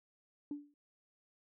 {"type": "tone with exponential decay", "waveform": "sine", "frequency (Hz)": 290.5, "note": "D4", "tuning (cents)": -19, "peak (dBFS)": -34, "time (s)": [0.51, 0.74], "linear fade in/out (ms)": 2, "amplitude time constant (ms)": 50, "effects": ["tanh soft clip ceiling -32 dBFS"]}